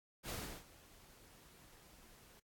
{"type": "noise with ADSR envelope", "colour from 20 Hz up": "pink", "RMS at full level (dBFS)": -42, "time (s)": [0.23, 2.4], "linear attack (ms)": 63, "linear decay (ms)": 340, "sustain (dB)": -20, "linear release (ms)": 10, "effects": ["AAC 64 kbps"]}